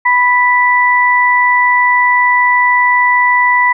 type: tone pair together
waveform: sine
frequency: 988 / 1973.3 Hz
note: B5 / B6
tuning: 0 / -2 cents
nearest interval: octave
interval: 1198 cents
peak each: -10 dBFS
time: 0.05-3.73 s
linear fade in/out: 10 ms
effects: none